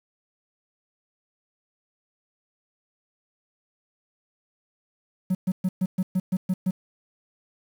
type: tone bursts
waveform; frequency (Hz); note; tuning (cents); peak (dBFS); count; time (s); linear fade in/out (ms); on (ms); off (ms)
triangle; 185; F#3; 0; -17; 9; 5.3-6.71; 10; 50; 120
effects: tanh soft clip ceiling -14 dBFS + 8-bit